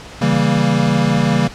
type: chord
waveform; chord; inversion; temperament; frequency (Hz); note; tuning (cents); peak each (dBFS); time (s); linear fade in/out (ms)
square; C# diminished seventh; none; equal with one note detuned; 138.59 / 163.86 / 196 / 233.1; C#3 / E3 / G3 / Bb3; 0 / -10 / 0 / 0; -19; 0.21-1.48; 10
effects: pink hiss -35 dBFS RMS until 1.54 s + low-pass 6000 Hz 12 dB/octave